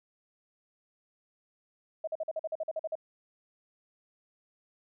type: tone bursts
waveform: sine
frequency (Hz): 636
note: D#5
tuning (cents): +38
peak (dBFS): -30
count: 12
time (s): 2.04-2.954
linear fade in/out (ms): 5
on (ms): 34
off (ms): 46
effects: none